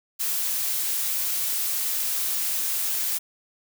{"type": "noise", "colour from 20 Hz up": "blue", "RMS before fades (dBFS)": -26, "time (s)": [0.19, 3.19], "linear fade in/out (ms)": 20, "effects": []}